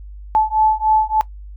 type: beating tone pair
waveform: sine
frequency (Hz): 866 / 869.4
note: A5 / A5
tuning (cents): -28 / -21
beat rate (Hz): 3.4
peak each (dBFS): -16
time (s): 0.35-1.21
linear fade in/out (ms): 0
effects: noise-tail reverb RT60 0.1 s tail -18 dB re dry + added 50 Hz sine -32 dBFS peak until 1.56 s